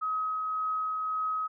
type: tone with tremolo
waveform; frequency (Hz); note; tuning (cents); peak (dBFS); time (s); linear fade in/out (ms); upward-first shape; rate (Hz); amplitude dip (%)
sine; 1270; D#6; +35; -27; 0.01-1.48; 20; triangle; 1.8; 25
effects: none